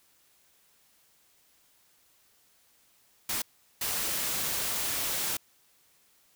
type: noise bursts at uneven times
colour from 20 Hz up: white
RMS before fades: -31 dBFS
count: 2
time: 3.29-3.42 / 3.81-5.37 s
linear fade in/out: 5 ms
effects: white hiss -65 dBFS RMS until 6.35 s